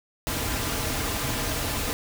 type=noise with comb filter; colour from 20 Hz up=pink; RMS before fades=-28 dBFS; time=0.27-1.93 s; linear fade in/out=0 ms; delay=5.4 ms; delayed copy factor=-0.5; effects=none